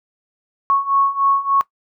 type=beating tone pair; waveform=sine; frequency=1102 / 1105.4 Hz; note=C#6 / C#6; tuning=-11 / -5 cents; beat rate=3.4 Hz; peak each=-19 / -16 dBFS; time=0.7-1.61 s; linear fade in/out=0 ms; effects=noise-tail reverb RT60 0.1 s tail -19 dB re dry